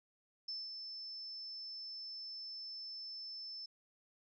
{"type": "tone with ADSR envelope", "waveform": "sine", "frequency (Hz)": 5280, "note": "E8", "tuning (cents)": 2, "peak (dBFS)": -39, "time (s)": [0.48, 3.66], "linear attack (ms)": 6, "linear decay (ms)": 200, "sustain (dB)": -5, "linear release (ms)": 6, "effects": []}